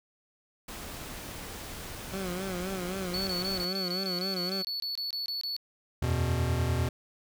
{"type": "noise", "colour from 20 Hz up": "pink", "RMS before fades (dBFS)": -41, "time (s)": [0.68, 3.65], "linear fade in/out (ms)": 5}
{"type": "tone with vibrato", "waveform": "20% pulse", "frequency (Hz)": 185, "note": "F#3", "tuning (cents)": 0, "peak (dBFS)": -28, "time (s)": [2.12, 4.63], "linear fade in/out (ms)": 20, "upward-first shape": "sine", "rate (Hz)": 3.8, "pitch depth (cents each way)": 86}
{"type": "tone bursts", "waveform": "triangle", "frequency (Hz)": 4435, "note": "C#8", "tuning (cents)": 0, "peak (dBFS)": -30, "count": 16, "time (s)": [3.14, 5.565], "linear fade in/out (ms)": 0, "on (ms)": 130, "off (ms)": 23}
{"type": "chord", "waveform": "square", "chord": "E suspended second", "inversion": "none", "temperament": "equal", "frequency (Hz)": [82.41, 92.5, 123.47], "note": ["E2", "F#2", "B2"], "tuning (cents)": [0, 0, 0], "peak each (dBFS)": [-30, -35, -30], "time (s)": [6.02, 6.89], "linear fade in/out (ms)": 5}
{"effects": []}